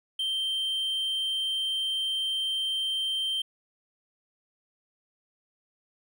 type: tone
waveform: triangle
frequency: 3136 Hz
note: G7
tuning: in tune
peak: -25 dBFS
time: 0.19-3.42 s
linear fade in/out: 5 ms
effects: none